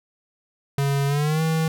square tone with pitch glide, 139.7 to 160.47 Hz, C#3 to E3, +14 to -46 cents, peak -20 dBFS, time 0.78-1.68 s, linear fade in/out 2 ms, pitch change +240 cents, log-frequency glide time 1.07-1.42 s, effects none

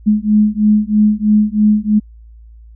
sine beating tone pair, 210 / 213.1 Hz, G#3 / G#3, +19 / +45 cents, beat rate 3.1 Hz, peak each -12 dBFS, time 0.06-2 s, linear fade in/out 20 ms, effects added 56 Hz sine -36 dBFS peak until 2.75 s

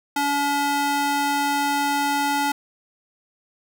square tone with high-pass filter, 285.1 Hz, C#4, 49 cents sharp, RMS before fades -22 dBFS, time 0.16-2.52 s, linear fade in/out 5 ms, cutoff 580 Hz, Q 2.4, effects none

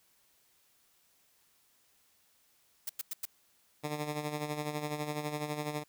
blue noise bursts, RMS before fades -36 dBFS, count 4, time 2.87-3.254 s, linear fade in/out 5 ms, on 24 ms, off 96 ms
10% pulse tone with tremolo, 149.6 Hz, D3, 32 cents sharp, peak -24 dBFS, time 3.83-5.84 s, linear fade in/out 20 ms, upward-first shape sine, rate 12 Hz, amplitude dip 60%
effects white hiss -69 dBFS RMS until 5.88 s

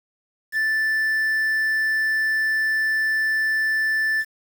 triangle tone with quantisation, 1760 Hz, A6, in tune, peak -17 dBFS, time 0.52-4.25 s, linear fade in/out 50 ms, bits 7, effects none

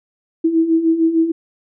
sine beating tone pair, 321.7 / 328.3 Hz, E4 / E4, -42 / -7 cents, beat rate 6.6 Hz, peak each -19 / -13 dBFS, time 0.44-1.32 s, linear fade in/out 10 ms, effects none

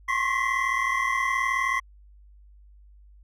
triangle tone cluster, 1061 / 1100 / 1938 / 2052 Hz, C6 / C#6 / B6 / C7, +24 / -14 / -33 / -34 cents, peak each -26 / -27 / -28 / -26 dBFS, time 0.08-1.8 s, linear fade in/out 10 ms, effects added 50 Hz sine -49 dBFS peak until 3.23 s

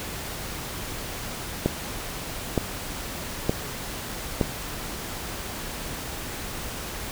click train, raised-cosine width 2 ms, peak -7 dBFS, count 4, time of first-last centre 1.66-4.412 s, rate 1.09 Hz, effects pink hiss -34 dBFS RMS until 7.11 s

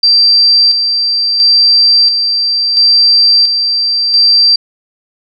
sine tone with tremolo, 4699 Hz, D8, in tune, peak -4 dBFS, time 0.03-4.56 s, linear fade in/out 5 ms, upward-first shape square, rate 0.73 Hz, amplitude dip 45%, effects none

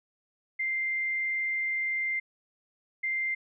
sine tone pair in turn, 2093 / 2093 Hz, C7 / C7, 0 / 0 cents, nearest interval unison, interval 0 cents, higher neither, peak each -27 dBFS, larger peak neither, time 0.59-2.2 / 3.03-3.35 s, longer first, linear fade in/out 10 ms, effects none

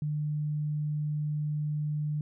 sine tone, 150 Hz, D3, 37 cents sharp, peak -28 dBFS, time 0.02-2.21 s, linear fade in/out 2 ms, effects none

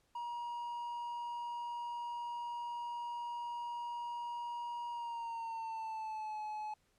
triangle tone with pitch glide, 952 to 853 Hz, A#5 to G#5, +36 to +46 cents, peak -37 dBFS, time 0.15-6.74 s, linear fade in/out 5 ms, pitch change -190 cents, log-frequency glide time 4.9-6.4 s, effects pink hiss -75 dBFS RMS until 6.98 s + low-pass 11000 Hz 12 dB/octave

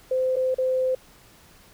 sine tone with dropouts, 516 Hz, C5, 24 cents flat, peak -20 dBFS, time 0.11-0.95 s, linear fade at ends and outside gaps 5 ms, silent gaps 0.359-0.365 / 0.545-0.583 s, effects pink hiss -53 dBFS RMS until 1.73 s

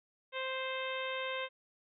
harmonic tone, 523.3 Hz, C5, in tune, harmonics 1 / 2 / 3 / 4 / 5 / 6 / 7, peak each -39 / -42 / -44 / -43 / -44 / -46 / -47 dBFS, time 0.32-1.49 s, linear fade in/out 50 ms, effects none

